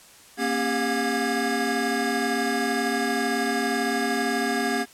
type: tone cluster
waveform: square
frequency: 234.4 / 272.4 / 400.9 / 716 / 1652 Hz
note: A#3 / C#4 / G4 / F5 / G#6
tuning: +10 / -30 / +39 / +43 / -10 cents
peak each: -30 dBFS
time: 0.37-4.86 s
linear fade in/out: 50 ms
effects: white hiss -50 dBFS RMS until 4.93 s + low-pass 11000 Hz 12 dB/octave